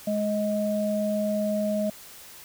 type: tone pair together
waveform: sine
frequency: 209.4 / 628 Hz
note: G#3 / D#5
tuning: +15 / +16 cents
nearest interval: octave + perfect fifth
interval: 1901 cents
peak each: -26 dBFS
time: 0.07-1.9 s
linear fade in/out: 5 ms
effects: white hiss -46 dBFS RMS until 2.44 s